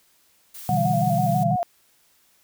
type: noise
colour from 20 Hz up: blue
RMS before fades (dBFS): -39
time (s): 0.54-1.44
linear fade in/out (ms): 10
type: chord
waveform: sine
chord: E minor seventh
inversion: second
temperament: equal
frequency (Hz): 123.47 / 146.83 / 164.81 / 196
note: B2 / D3 / E3 / G3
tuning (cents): 0 / 0 / 0 / 0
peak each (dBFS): -26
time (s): 0.69-1.56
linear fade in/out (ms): 5
type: tone with vibrato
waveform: sine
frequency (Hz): 709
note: F5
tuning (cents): +26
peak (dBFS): -21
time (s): 0.69-1.63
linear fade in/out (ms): 0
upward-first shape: square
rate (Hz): 6.1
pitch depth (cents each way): 52
effects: white hiss -61 dBFS RMS until 2.43 s